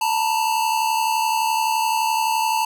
square tone pair together, 888.3 / 960 Hz, A5 / B5, +16 / -49 cents, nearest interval minor second, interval 135 cents, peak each -20 / -25 dBFS, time 0.01-2.65 s, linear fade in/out 5 ms, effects none

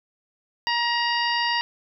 harmonic tone with a mistuned harmonic, 947 Hz, A#5, 27 cents sharp, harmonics 1 / 2 / 3 / 4 / 5 / 6, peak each -25 / -26 / -28 / -36 / -29 / -39 dBFS, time 0.67-1.61 s, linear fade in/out 0 ms, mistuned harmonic 6, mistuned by -68 cents, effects none

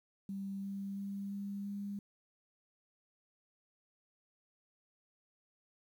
sine tone with pitch steps, 196 / 197.36 / 198.74 / 200.1 / 201.5 Hz, G3 / G3 / G3 / G3 / G3, 0 / +12 / +24 / +36 / +48 cents, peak -38 dBFS, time 0.29-1.99 s, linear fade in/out 2 ms, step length 340 ms, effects 11-bit

